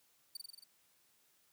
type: tone with echo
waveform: sawtooth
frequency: 4579 Hz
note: D8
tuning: 45 cents flat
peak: -38 dBFS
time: 0.35-0.37 s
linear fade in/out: 5 ms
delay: 45 ms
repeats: 6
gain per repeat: -2 dB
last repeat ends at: 0.64 s
effects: white hiss -72 dBFS RMS until 1.52 s + high-pass 60 Hz 12 dB/octave